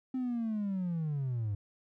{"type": "linear sweep", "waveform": "triangle", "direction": "down", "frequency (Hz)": [261.6, 98], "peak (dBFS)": -28, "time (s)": [0.14, 1.55], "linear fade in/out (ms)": 5, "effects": ["tanh soft clip ceiling -26 dBFS"]}